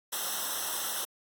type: noise with comb filter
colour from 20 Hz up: white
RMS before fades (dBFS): -33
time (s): 0.12-1.05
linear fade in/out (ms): 10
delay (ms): 0.43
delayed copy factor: -0.9
effects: AAC 64 kbps